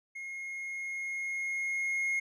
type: tone with level ramp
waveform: triangle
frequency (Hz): 2151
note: C7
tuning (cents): +47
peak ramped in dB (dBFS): -37 to -26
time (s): 0.15-2.2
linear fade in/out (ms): 10
effects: resampled to 24000 Hz